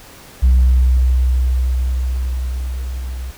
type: tone with level ramp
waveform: sine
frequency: 63.3 Hz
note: B1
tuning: 43 cents sharp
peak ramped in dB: -5 to -23 dBFS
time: 0.42-3.32 s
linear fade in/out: 20 ms
effects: tanh soft clip ceiling -6 dBFS + pink hiss -40 dBFS RMS until 3.37 s